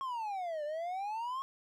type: exponential two-way sweep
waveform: triangle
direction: down then up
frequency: 1095 to 583 to 1095 Hz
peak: -33 dBFS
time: 0.01-1.42 s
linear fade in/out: 0 ms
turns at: 0.64 s
effects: none